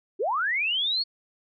sine linear sweep, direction up, 329.6 to 4438 Hz, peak -23 dBFS, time 0.19-1.04 s, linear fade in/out 20 ms, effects none

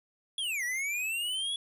square linear two-way sweep, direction down then up, 3401 to 1897 to 3401 Hz, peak -31 dBFS, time 0.38-1.56 s, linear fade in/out 2 ms, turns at 0.64 s, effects resampled to 32000 Hz + 11-bit

